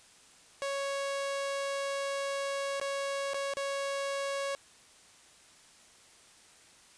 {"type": "tone with dropouts", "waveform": "sawtooth", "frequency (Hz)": 554.4, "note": "C#5", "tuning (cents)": 0, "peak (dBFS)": -28, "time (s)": [0.62, 4.55], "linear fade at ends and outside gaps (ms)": 0, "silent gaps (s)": [[2.799, 2.814], [3.335, 3.344], [3.537, 3.57]], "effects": ["white hiss -58 dBFS RMS until 6.97 s", "resampled to 22050 Hz"]}